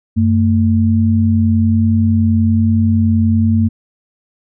sine tone pair together, 94.1 / 224.7 Hz, F#2 / A3, +30 / +37 cents, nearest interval octave + minor third, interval 1507 cents, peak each -12 dBFS, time 0.16-3.69 s, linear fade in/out 20 ms, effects none

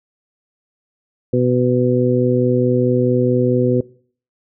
harmonic tone, 124.6 Hz, B2, 16 cents sharp, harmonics 1 / 2 / 3 / 4, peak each -18 / -18 / -18 / -18 dBFS, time 1.33-3.81 s, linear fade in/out 5 ms, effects noise-tail reverb RT60 0.5 s tail -22 dB re dry

